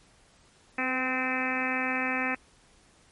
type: harmonic tone with a mistuned harmonic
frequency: 258 Hz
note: C4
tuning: 24 cents flat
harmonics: 1 / 2 / 3 / 4 / 5 / 6 / 7 / 8 / 9 / 10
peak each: -33 / -38 / -36 / -39 / -37 / -38 / -33 / -36 / -35 / -35 dBFS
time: 0.78-2.35 s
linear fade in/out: 5 ms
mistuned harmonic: 2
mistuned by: -19 cents
effects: pink hiss -60 dBFS RMS until 3.11 s + MP3 48 kbps